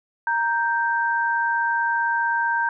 sine tone pair together, 932.3 / 1567.9 Hz, A#5 / G6, 0 / 0 cents, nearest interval major sixth, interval 900 cents, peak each -22 dBFS, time 0.27-2.69 s, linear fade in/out 2 ms, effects none

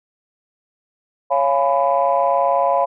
sine chord, C# dominant seventh, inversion none, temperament just, 554.4 / 693 / 831.5 / 997.9 Hz, C#5 / E#5 / G#5 / B5, 0 / -14 / +2 / +18 cents, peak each -18 / -18 / -22 / -19 dBFS, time 1.3-2.86 s, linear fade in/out 20 ms, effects tanh soft clip ceiling -5 dBFS

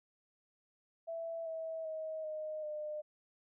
sine tone with pitch steps, 662 / 647.3 / 632.8 / 618.7 / 605 Hz, E5 / E5 / D#5 / D#5 / D#5, +7 / -32 / +29 / -10 / -49 cents, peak -38 dBFS, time 1.07-3.02 s, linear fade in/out 20 ms, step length 390 ms, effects none

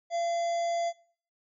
harmonic tone, 683 Hz, F5, 39 cents flat, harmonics 1 / 3 / 5 / 7 / 9 / 10, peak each -27 / -43 / -48 / -49 / -51 / -49 dBFS, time 0.1-0.93 s, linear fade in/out 50 ms, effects noise-tail reverb RT60 0.5 s tail -20 dB re dry

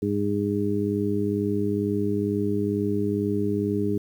harmonic tone, 102.2 Hz, G#2, 27 cents flat, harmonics 1 / 2 / 3 / 4, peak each -30 / -27 / -27 / -27 dBFS, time 0.02-3.98 s, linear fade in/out 5 ms, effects 9-bit

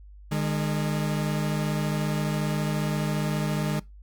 40% pulse tone pair together, 151.7 / 206.3 Hz, D#3 / G#3, -44 / -11 cents, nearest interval perfect fourth, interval 533 cents, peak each -25 / -29 dBFS, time 0.31-3.8 s, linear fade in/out 10 ms, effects noise-tail reverb RT60 0.2 s tail -21 dB re dry + added 50 Hz sine -44 dBFS peak until 4.02 s

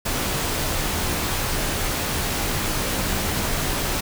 pink noise with comb filter, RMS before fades -24 dBFS, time 0.05-4.01 s, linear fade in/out 10 ms, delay 18 ms, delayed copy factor -0.5, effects none

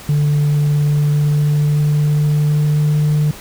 sine tone with pitch glide, 146.83 to 149.83 Hz, D3 to D3, 0 to +35 cents, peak -9 dBFS, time 0.09-3.31 s, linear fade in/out 2 ms, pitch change +35 cents, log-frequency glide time 0.86-2.94 s, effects tanh soft clip ceiling -10 dBFS + pink hiss -35 dBFS RMS until 3.4 s

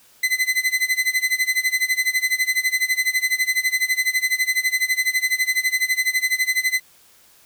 40% pulse tone with tremolo, 2031 Hz, B6, 48 cents sharp, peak -14 dBFS, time 0.23-6.8 s, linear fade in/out 5 ms, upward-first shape sine, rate 12 Hz, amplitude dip 90%, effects white hiss -53 dBFS RMS until 7.45 s

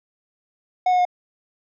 triangle tone with pitch steps, 733 / 725.8 / 718.7 Hz, F#5 / F#5 / F5, -16 / -34 / +49 cents, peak -13 dBFS, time 0.86-1.052 s, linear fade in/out 5 ms, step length 64 ms, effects resampled to 16000 Hz

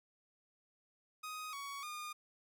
sawtooth tone with pitch steps, 1251 / 1121 / 1217 Hz, D#6 / C#6 / D#6, +9 / +19 / -39 cents, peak -39 dBFS, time 1.23-2.13 s, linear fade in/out 10 ms, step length 300 ms, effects none

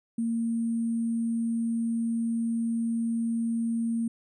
sine tone with sample-and-hold, 230 Hz, A#3, 23 cents flat, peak -25 dBFS, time 0.18-4.08 s, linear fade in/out 5 ms, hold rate 8820 Hz, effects resampled to 22050 Hz

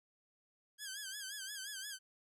10% pulse tone with vibrato, 1614 Hz, G#6, 50 cents flat, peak -34 dBFS, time 0.78-1.99 s, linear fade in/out 50 ms, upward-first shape sine, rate 5.7 Hz, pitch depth 100 cents each way, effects none

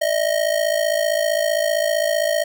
square ring-modulated tone, 625 Hz, D#5, 8 cents sharp, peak -15 dBFS, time 0.01-2.44 s, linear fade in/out 10 ms, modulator 27.7 Hz, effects none

